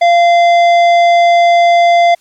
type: tone with tanh clipping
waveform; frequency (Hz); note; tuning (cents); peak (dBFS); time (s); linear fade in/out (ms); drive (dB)
sine; 690; F5; -21; -7; 0.01-2.15; 10; 12
effects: white hiss -52 dBFS RMS until 2.2 s + low-pass 11000 Hz 12 dB/octave